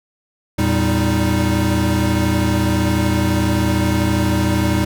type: tone cluster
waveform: square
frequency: 83.3 / 114.7 / 196.4 / 311.5 Hz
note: E2 / A#2 / G3 / D#4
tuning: +19 / -28 / +4 / +2 cents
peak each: -21 dBFS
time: 0.58-4.85 s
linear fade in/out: 10 ms
effects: none